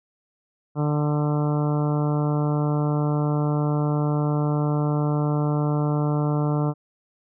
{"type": "harmonic tone", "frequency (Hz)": 148.5, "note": "D3", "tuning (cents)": 20, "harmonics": [1, 2, 3, 4, 5, 6, 7, 8, 9], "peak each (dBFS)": [-21, -27, -31, -33, -35, -37, -38, -39, -40], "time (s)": [0.75, 6.74], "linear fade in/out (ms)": 50, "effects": []}